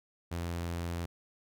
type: tone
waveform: sawtooth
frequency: 85.5 Hz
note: F2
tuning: 36 cents flat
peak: -30 dBFS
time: 0.31-1.06 s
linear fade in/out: 10 ms
effects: none